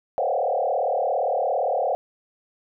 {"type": "tone with frequency modulation", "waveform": "sine", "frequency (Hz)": 634, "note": "D#5", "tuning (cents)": 32, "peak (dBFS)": -20, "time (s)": [0.18, 1.95], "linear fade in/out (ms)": 0, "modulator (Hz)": 37.5, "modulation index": 3.7, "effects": []}